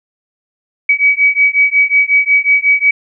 sine beating tone pair, 2270 / 2275.5 Hz, C#7 / C#7, +41 / +45 cents, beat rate 5.5 Hz, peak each -11 dBFS, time 0.89-2.91 s, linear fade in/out 5 ms, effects none

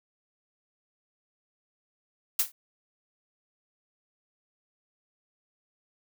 blue noise with exponential decay, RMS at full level -19 dBFS, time 2.39-2.52 s, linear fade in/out 5 ms, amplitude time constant 28 ms, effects none

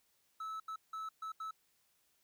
triangle tone bursts at uneven times, 1304 Hz, E6, 19 cents flat, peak -38 dBFS, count 5, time 0.4-0.6 / 0.68-0.76 / 0.93-1.09 / 1.22-1.32 / 1.4-1.51 s, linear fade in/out 5 ms, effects white hiss -75 dBFS RMS until 2.23 s

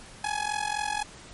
sawtooth tone with amplitude modulation, 840 Hz, G#5, 19 cents sharp, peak -20 dBFS, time 0.24-1.03 s, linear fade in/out 5 ms, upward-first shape sine, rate 43.9 Hz, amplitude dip 85%, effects pink hiss -47 dBFS RMS until 1.33 s + MP3 48 kbps

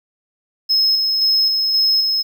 triangle tone with tremolo, 5170 Hz, E8, 34 cents flat, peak -11 dBFS, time 0.69-2.23 s, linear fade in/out 20 ms, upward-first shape square, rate 1.9 Hz, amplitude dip 30%, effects 8-bit

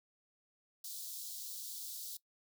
white high-pass noise, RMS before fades -45 dBFS, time 0.84-2.17 s, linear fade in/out 5 ms, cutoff 3600 Hz, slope 48 dB/octave, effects noise-tail reverb RT60 0.1 s tail -19 dB re dry

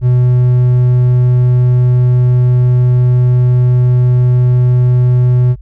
triangle tone, 124.2 Hz, B2, 10 cents sharp, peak -4 dBFS, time 0.01-5.56 s, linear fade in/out 50 ms, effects added 50 Hz sine -30 dBFS peak until 5.61 s

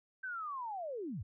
sine linear sweep, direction down, 1568 to 71.5 Hz, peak -38 dBFS, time 0.23-1.23 s, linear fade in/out 10 ms, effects none

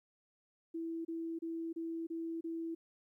sine tone bursts, 329.6 Hz, E4, in tune, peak -37 dBFS, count 6, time 0.74-2.75 s, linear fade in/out 10 ms, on 310 ms, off 30 ms, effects 13-bit

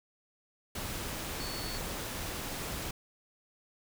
sine tone in noise, 4432 Hz, C#8, 1 cent flat, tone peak -42 dBFS, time 1.4-1.78 s, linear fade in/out 5 ms, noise pink, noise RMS -38 dBFS, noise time 0.75-2.91 s, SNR -7 dB, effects none

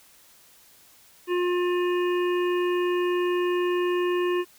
harmonic tone, 356 Hz, F4, 33 cents sharp, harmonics 1 / 3 / 5 / 7 / 8, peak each -22 / -32 / -36 / -39 / -40 dBFS, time 1.27-4.45 s, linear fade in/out 50 ms, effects white hiss -55 dBFS RMS until 4.58 s

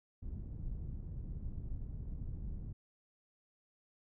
pink low-pass noise, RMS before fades -42 dBFS, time 0.22-2.73 s, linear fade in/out 10 ms, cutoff 130 Hz, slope 12 dB/octave, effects none

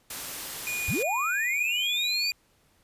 white noise, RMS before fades -36 dBFS, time 0.1-1.03 s, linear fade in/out 5 ms
square tone, 2447 Hz, D#7, 29 cents flat, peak -30 dBFS, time 0.67-2.32 s, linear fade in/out 0 ms
sine linear sweep, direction up, 52.8 to 4699 Hz, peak -26 dBFS, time 0.88-2.31 s, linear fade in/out 5 ms
effects pink hiss -65 dBFS RMS until 2.83 s + resampled to 32000 Hz

